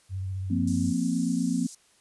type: tone with vibrato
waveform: sine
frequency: 94.9 Hz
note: F#2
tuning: 44 cents sharp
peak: -29 dBFS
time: 0.09-0.94 s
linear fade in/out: 50 ms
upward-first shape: sine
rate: 15 Hz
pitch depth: 31 cents each way
type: chord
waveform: sine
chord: F suspended fourth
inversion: none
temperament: equal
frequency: 174.61 / 233.1 / 261.6 Hz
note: F3 / Bb3 / C4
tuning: 0 / 0 / 0 cents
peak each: -29 / -28 / -27 dBFS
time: 0.5-1.67 s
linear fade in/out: 10 ms
type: band-pass noise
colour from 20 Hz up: pink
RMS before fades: -45 dBFS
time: 0.67-1.75 s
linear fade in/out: 5 ms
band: 5800 to 9800 Hz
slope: 24 dB/octave
effects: white hiss -62 dBFS RMS until 2 s + resampled to 24000 Hz